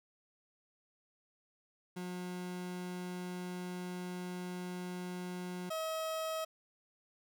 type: tone pair in turn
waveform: 30% pulse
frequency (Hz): 180 / 639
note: F#3 / D#5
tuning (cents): -47 / +46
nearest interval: octave + minor seventh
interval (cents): 2193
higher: second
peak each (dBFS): -37 / -33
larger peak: second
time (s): 1.96-5.7 / 5.7-6.45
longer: first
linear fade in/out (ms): 10
effects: none